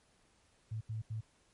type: tone bursts at uneven times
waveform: sine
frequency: 110 Hz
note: A2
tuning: in tune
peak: -36 dBFS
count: 3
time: 0.71-0.81 / 0.89-1.02 / 1.1-1.21 s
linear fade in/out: 10 ms
effects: pink hiss -70 dBFS RMS until 1.53 s + MP3 48 kbps